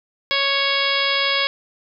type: harmonic tone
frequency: 554.4 Hz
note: C#5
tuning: in tune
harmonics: 1 / 2 / 3 / 4 / 5 / 6 / 7 / 8 / 9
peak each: -27 / -26 / -27 / -23 / -28 / -23 / -28 / -29 / -28 dBFS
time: 0.31-1.47 s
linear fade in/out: 0 ms
effects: none